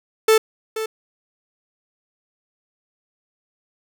45% pulse tone with echo, 440 Hz, A4, in tune, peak -11 dBFS, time 0.28-0.38 s, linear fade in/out 5 ms, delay 480 ms, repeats 1, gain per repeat -12 dB, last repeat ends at 0.86 s, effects none

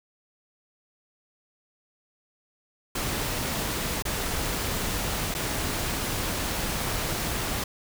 pink noise with dropouts, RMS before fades -29 dBFS, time 2.95-7.64 s, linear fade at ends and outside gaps 5 ms, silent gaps 4.024-4.052 / 5.342-5.348 s, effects none

